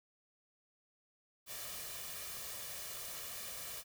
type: noise with comb filter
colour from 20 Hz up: white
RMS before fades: -45 dBFS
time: 1.46-3.84 s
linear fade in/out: 50 ms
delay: 1.7 ms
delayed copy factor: +0.55
effects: none